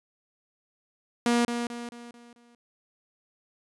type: tone with echo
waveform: sawtooth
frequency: 238 Hz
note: A#3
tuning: 36 cents sharp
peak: -17 dBFS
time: 1.26-1.45 s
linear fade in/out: 2 ms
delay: 220 ms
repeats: 5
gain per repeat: -7 dB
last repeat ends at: 2.55 s
effects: resampled to 24000 Hz